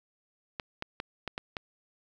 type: clicks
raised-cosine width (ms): 0.3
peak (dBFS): -18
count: 6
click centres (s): 0.598 / 0.824 / 1.001 / 1.277 / 1.379 / 1.568
effects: 9-bit